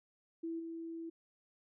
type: tone with level steps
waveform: sine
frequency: 330 Hz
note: E4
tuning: 2 cents sharp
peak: -37 / -41 dBFS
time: 0.43-1.1 s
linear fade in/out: 10 ms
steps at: 0.59 s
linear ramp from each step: 10 ms
effects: none